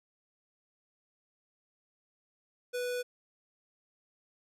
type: tone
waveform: square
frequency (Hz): 492.9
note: B4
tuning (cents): -3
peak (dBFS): -33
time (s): 2.73-3.03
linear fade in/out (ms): 20
effects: resampled to 32000 Hz